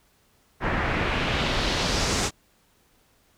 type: noise with low-pass filter sweep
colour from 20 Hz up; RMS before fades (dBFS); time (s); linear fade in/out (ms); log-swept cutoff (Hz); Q
pink; -25; 0.6-2.31; 50; 1600 to 7500; 1.6
effects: pink hiss -63 dBFS RMS until 3.37 s